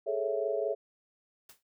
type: chord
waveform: sine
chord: A major seventh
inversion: third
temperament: equal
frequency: 415.3 / 440 / 554.4 / 659.3 Hz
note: G#4 / A4 / C#5 / E5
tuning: 0 / 0 / 0 / 0 cents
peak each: -34 dBFS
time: 0.06-0.75 s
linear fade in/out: 20 ms
type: noise with exponential decay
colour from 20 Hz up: white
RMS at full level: -48 dBFS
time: 1.49-1.63 s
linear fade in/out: 5 ms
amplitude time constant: 29 ms
effects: none